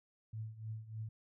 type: tone with tremolo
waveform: sine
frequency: 110 Hz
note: A2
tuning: in tune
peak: -38 dBFS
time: 0.33-1.09 s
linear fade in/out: 5 ms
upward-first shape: triangle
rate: 3.3 Hz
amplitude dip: 85%
effects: none